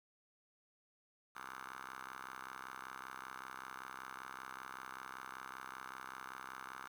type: ring-modulated tone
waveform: 10% pulse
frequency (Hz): 65.2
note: C2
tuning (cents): -5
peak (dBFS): -36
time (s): 1.35-6.88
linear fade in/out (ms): 10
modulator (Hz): 1250
effects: 11-bit